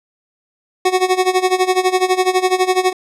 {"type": "tone with tremolo", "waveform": "25% pulse", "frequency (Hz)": 370, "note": "F#4", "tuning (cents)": 0, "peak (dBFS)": -6, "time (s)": [0.85, 2.93], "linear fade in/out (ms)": 5, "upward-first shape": "sine", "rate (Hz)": 12, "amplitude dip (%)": 85, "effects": ["low-pass 10000 Hz 12 dB/octave"]}